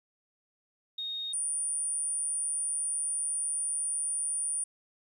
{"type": "tone pair in turn", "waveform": "sine", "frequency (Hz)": [3720, 9374], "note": ["A#7", "D9"], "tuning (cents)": [-4, -4], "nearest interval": "octave + major third", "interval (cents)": 1600, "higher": "second", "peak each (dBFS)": [-33, -29], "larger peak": "second", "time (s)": [[0.98, 1.33], [1.33, 4.64]], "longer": "second", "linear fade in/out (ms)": 5, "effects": ["11-bit"]}